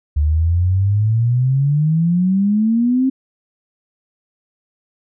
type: exponential sweep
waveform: sine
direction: up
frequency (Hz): 72.5 to 268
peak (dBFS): -12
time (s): 0.16-3.1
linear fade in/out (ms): 10
effects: none